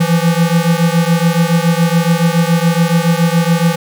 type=beating tone pair; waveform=square; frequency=165.2 / 172.3 Hz; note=E3 / F3; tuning=+4 / -23 cents; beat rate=7.1 Hz; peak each=-13 / -14 dBFS; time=0-3.76 s; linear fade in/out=10 ms; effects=none